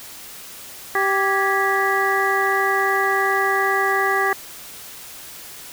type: harmonic tone with a mistuned harmonic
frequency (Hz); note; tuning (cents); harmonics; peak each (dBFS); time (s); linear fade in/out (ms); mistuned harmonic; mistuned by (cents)
390; G4; -9; 1 / 2 / 3 / 4 / 5; -23 / -23 / -23 / -23 / -23; 0.95-4.33; 2; 4; +100
effects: white hiss -38 dBFS RMS until 5.72 s